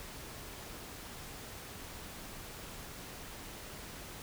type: silence
effects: pink hiss -47 dBFS RMS until 4.22 s

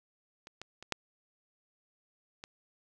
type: clicks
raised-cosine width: 0.2 ms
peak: -30 / -25 / -29 / -13 / -26 dBFS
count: 5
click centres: 0.471 / 0.616 / 0.826 / 0.923 / 2.439 s
effects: none

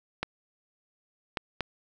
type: clicks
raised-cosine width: 0.3 ms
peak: -13 dBFS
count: 3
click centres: 0.23 / 1.372 / 1.607 s
effects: none

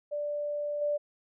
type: tone with level steps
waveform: sine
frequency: 587.3 Hz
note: D5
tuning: in tune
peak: -30 / -26 dBFS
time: 0.11-0.98 s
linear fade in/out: 20 ms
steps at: 0.81 s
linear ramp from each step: 10 ms
effects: none

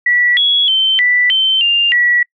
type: tone with pitch steps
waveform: sine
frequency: 1949 / 3352 / 3094 / 1973 / 3093 / 2799 / 1937 Hz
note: B6 / G#7 / G7 / B6 / G7 / F7 / B6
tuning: -23 / +15 / -23 / -2 / -24 / +3 / -34 cents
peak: -9 dBFS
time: 0.06-2.23 s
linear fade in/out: 5 ms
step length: 310 ms
effects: noise-tail reverb RT60 0.1 s tail -26 dB re dry

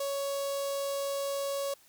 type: tone with notch filter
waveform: sawtooth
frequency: 557 Hz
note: C#5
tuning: 8 cents sharp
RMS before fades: -33 dBFS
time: 0-1.74 s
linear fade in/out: 5 ms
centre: 1900 Hz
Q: 0.64
effects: white hiss -61 dBFS RMS until 1.88 s

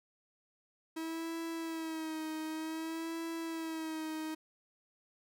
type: tone with vibrato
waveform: 45% pulse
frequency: 321.8 Hz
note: E4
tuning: 42 cents flat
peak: -37 dBFS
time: 0.96-4.35 s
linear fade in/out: 10 ms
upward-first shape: sine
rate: 0.54 Hz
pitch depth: 44 cents each way
effects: none

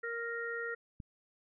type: harmonic tone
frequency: 466.2 Hz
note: A#4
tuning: in tune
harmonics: 1 / 3 / 4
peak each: -40 / -40 / -40 dBFS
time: 0.03-0.75 s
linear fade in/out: 10 ms
type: click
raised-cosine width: 5 ms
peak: -32 dBFS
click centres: 1.002 s
effects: none

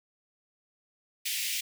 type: high-pass noise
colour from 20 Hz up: pink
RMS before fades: -32 dBFS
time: 1.25-1.61 s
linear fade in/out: 10 ms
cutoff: 2100 Hz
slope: 48 dB/octave
effects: none

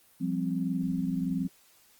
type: chord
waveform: sine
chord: F suspended second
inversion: none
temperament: equal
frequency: 174.61 / 196 / 261.6 Hz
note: F3 / G3 / C4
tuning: 0 / 0 / 0 cents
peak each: -31 / -33 / -31 dBFS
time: 0.2-1.48 s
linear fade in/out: 20 ms
effects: white hiss -61 dBFS RMS until 1.99 s + Opus 24 kbps

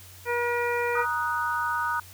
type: harmonic tone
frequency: 479.5 Hz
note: A#4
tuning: 49 cents sharp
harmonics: 1 / 2 / 3 / 4 / 5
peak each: -27 / -30 / -32 / -33 / -34 dBFS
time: 0.25-1.06 s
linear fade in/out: 50 ms
type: chord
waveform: sine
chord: D# minor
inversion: second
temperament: equal with one note detuned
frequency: 943.7 / 1244.5 / 1480 Hz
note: A#5 / D#6 / F#6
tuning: +21 / 0 / 0 cents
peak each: -29 dBFS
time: 0.95-2 s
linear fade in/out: 5 ms
effects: added 91 Hz sine -49 dBFS peak until 2.13 s + white hiss -49 dBFS RMS until 2.13 s

